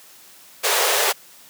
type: high-pass noise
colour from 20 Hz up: pink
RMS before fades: -19 dBFS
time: 0.63-1.13 s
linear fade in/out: 20 ms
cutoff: 390 Hz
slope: 96 dB/octave
effects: white hiss -47 dBFS RMS until 1.49 s + high-pass 150 Hz 12 dB/octave